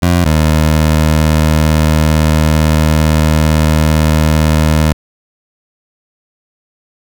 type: tone pair in turn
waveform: 20% pulse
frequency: 87.31 / 77.78 Hz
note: F2 / D#2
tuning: 0 / 0 cents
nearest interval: major second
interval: 200 cents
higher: first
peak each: -3 dBFS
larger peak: neither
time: 0.02-0.25 / 0.25-4.93 s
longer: second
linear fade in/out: 10 ms
effects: none